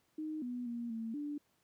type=tone with pitch steps; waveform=sine; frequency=310 / 245.6 / 236.4 / 225.8 / 292.6 Hz; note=D#4 / B3 / A#3 / A3 / D4; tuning=-6 / -9 / +24 / +45 / -6 cents; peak=-37 dBFS; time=0.18-1.38 s; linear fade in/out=5 ms; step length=240 ms; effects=pink hiss -75 dBFS RMS until 1.63 s + high-pass 100 Hz 12 dB/octave